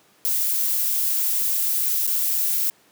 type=noise with dropouts; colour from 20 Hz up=violet; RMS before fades=-22 dBFS; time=0.25-2.7 s; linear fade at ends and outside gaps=0 ms; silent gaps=2.067-2.075 s; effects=pink hiss -57 dBFS RMS until 2.91 s + high-pass 200 Hz 12 dB/octave